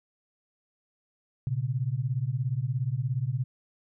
sine beating tone pair, 118.9 / 135.9 Hz, A#2 / C#3, +35 / -34 cents, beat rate 17 Hz, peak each -29 dBFS, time 1.47-3.44 s, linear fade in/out 0 ms, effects none

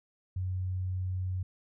sine tone, 92.4 Hz, F#2, 2 cents flat, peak -30 dBFS, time 0.36-1.43 s, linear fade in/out 5 ms, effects none

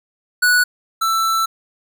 square tone pair in turn, 1473 / 1329.6 Hz, F#6 / E6, -8 / +15 cents, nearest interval major second, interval 177 cents, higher first, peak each -12 / -16 dBFS, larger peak first, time 0.42-0.64 / 1.01-1.46 s, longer second, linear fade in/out 10 ms, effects none

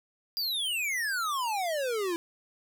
square exponential sweep, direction down, 4876 to 328.9 Hz, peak -29 dBFS, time 0.37-2.16 s, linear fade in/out 0 ms, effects none

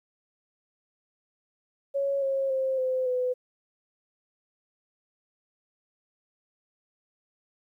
sine tone with pitch steps, 555 / 541.4 / 528.1 / 515.1 / 502.5 Hz, C#5 / C#5 / C5 / C5 / B4, +2 / -41 / +16 / -27 / +30 cents, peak -24 dBFS, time 1.94-3.34 s, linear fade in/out 20 ms, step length 280 ms, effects 11-bit

